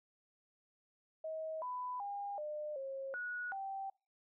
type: tone with pitch steps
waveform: sine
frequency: 635 / 997 / 807 / 602 / 540 / 1461 / 779 Hz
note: D#5 / B5 / G#5 / D5 / C#5 / F#6 / G5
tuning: +35 / +16 / -50 / +43 / -45 / -22 / -11 cents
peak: -39 dBFS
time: 1.24-3.9 s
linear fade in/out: 5 ms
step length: 380 ms
effects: noise-tail reverb RT60 0.3 s tail -24 dB re dry